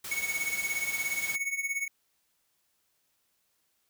white noise, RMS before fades -39 dBFS, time 0.04-1.36 s, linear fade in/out 5 ms
square tone with tremolo, 2217 Hz, C#7, in tune, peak -27 dBFS, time 0.11-1.88 s, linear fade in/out 5 ms, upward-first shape triangle, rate 17 Hz, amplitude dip 85%
effects white hiss -74 dBFS RMS until 3.89 s

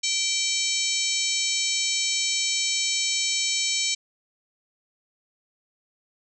harmonic tone with a mistuned harmonic, 775 Hz, G5, 20 cents flat, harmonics 3 / 4 / 5 / 6 / 7 / 8 / 9 / 10, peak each -31 / -31 / -31 / -31 / -31 / -31 / -31 / -31 dBFS, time 0.03-3.95 s, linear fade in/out 10 ms, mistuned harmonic 6, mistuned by -100 cents, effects none

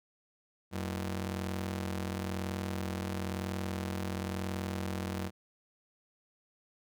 sawtooth ring-modulated tone, 138.59 Hz, C#3, in tune, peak -27 dBFS, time 0.71-5.31 s, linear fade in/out 50 ms, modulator 48.8 Hz, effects none

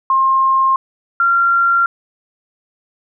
sine tone pair in turn, 1064 / 1378.6 Hz, C6 / F6, +29 / -23 cents, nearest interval major third, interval 448 cents, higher second, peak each -10 dBFS, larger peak neither, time 0.1-0.76 / 1.2-1.86 s, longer neither, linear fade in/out 2 ms, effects none

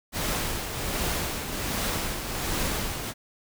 pink noise with tremolo, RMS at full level -27 dBFS, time 0.12-3.14 s, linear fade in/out 50 ms, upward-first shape triangle, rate 1.3 Hz, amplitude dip 55%, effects none

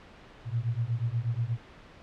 sine beating tone pair, 113 / 121.3 Hz, A2 / B2, +47 / -31 cents, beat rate 8.3 Hz, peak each -30 dBFS, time 0.45-1.58 s, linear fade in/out 50 ms, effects pink hiss -51 dBFS RMS until 2.02 s + low-pass 3000 Hz 12 dB/octave

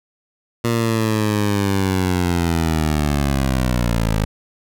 15% pulse linear sweep, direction down, 118 to 51.91 Hz, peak -10 dBFS, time 0.64-4.25 s, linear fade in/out 5 ms, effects none

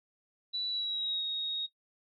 sine tone with pitch glide, 3951 to 3757 Hz, B7 to A#7, 0 to +13 cents, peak -31 dBFS, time 0.53-1.67 s, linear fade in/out 20 ms, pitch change -87 cents, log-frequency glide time 0.69-1.23 s, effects noise-tail reverb RT60 0.1 s tail -17 dB re dry

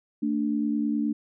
sine tone pair together, 223.3 / 292.9 Hz, A3 / D4, +26 / -5 cents, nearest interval perfect fourth, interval 469 cents, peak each -26 dBFS, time 0.22-1.13 s, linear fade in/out 10 ms, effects none

